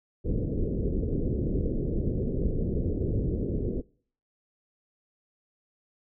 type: low-pass noise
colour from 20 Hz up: pink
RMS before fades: -28 dBFS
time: 0.24-3.82 s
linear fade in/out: 20 ms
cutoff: 490 Hz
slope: 48 dB/octave
effects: noise-tail reverb RT60 0.5 s tail -23 dB re dry